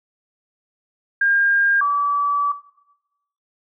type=tone pair in turn; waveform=sine; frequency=1609 / 1150.6 Hz; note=G6 / D6; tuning=+45 / -36 cents; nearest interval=tritone; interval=581 cents; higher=first; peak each=-14 / -15 dBFS; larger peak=first; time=1.21-1.81 / 1.81-2.52 s; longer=second; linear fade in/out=5 ms; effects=noise-tail reverb RT60 0.9 s tail -18 dB re dry